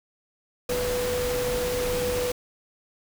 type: tone in noise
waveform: sine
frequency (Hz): 493.9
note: B4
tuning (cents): 0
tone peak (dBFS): -25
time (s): 0.69-2.32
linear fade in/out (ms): 5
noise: pink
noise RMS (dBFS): -31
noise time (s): 0.69-2.32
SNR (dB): +3
effects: none